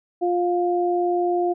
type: tone pair together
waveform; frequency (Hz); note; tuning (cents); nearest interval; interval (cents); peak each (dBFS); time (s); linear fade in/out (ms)
sine; 352 / 704.6; F4 / F5; +14 / +15; octave; 1201; -20 / -23; 0.21-1.54; 20
effects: none